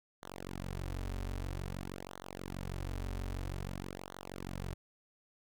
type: tone with flanger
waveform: sawtooth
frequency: 46.25 Hz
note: F#1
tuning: in tune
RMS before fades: -41 dBFS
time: 0.22-4.74 s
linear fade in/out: 10 ms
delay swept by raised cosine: 0.39 to 6.09 ms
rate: 0.51 Hz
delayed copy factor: -1
effects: none